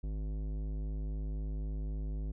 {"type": "tone with tanh clipping", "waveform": "sine", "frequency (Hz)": 51.91, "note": "G#1", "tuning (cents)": 0, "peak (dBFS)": -36, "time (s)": [0.03, 2.32], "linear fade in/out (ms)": 10, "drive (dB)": 15, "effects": []}